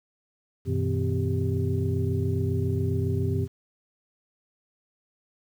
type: tone cluster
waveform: sine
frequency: 93.2 / 120.5 / 158.5 / 255.2 / 392.3 Hz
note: F#2 / B2 / D#3 / C4 / G4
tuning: +13 / -42 / +32 / -43 / +1 cents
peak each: -26 / -28 / -31 / -33 / -31 dBFS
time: 0.65-3.48 s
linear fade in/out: 50 ms
effects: tanh soft clip ceiling -13 dBFS + 9-bit